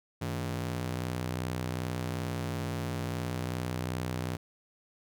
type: ring-modulated tone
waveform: sawtooth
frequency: 125.2 Hz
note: B2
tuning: 24 cents sharp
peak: -25 dBFS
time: 0.21-4.37 s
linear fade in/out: 10 ms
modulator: 31.2 Hz
effects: none